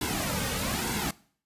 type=noise with flanger; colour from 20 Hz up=pink; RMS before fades=-30 dBFS; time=0.01-1.11 s; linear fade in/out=5 ms; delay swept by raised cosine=1.6 to 3 ms; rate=1.1 Hz; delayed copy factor=-0.7; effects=noise-tail reverb RT60 0.5 s tail -21 dB re dry + resampled to 32000 Hz